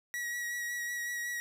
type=tone with vibrato; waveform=45% pulse; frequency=1917 Hz; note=A#6; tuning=48 cents sharp; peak=-34 dBFS; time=0.14-1.4 s; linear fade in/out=0 ms; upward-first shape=sine; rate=5.4 Hz; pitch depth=18 cents each way; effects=none